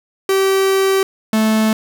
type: tone pair in turn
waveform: 45% pulse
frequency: 386.4 / 218.6 Hz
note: G4 / A3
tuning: -25 / -11 cents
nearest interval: minor seventh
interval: 986 cents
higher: first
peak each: -12 dBFS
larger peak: neither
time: 0.29-1.03 / 1.33-1.73 s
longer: first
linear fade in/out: 2 ms
effects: 9-bit